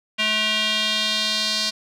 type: tone with band-pass filter sweep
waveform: square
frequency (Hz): 215.4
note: A3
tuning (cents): -37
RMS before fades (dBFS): -22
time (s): 0.18-1.71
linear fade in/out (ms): 20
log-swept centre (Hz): 2800 to 4500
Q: 3.1
effects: none